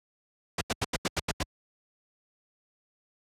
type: noise bursts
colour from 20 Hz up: pink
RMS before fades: -27 dBFS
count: 8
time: 0.58-1.431 s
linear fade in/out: 5 ms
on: 32 ms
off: 85 ms
effects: high-pass 60 Hz 12 dB/octave + low-pass 8000 Hz 12 dB/octave